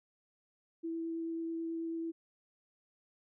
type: tone with vibrato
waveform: sine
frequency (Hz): 329.6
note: E4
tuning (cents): 0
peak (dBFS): -35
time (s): 0.83-2.12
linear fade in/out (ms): 20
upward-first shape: triangle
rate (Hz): 9.2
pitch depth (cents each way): 9
effects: none